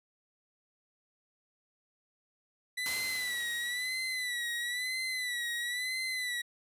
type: tone with vibrato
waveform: 30% pulse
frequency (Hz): 1975.5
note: B6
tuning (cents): 0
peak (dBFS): -30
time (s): 2.77-6.42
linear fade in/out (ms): 10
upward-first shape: sine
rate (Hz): 1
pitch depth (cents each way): 73
type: noise with exponential decay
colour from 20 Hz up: white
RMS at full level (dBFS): -37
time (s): 2.86-5.03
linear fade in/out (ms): 0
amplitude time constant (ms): 470
effects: resampled to 32000 Hz